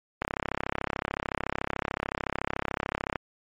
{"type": "click train", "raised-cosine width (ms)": 0.5, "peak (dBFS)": -12, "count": 100, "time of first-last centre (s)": [0.22, 3.158], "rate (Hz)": 33.7, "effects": ["MP3 64 kbps"]}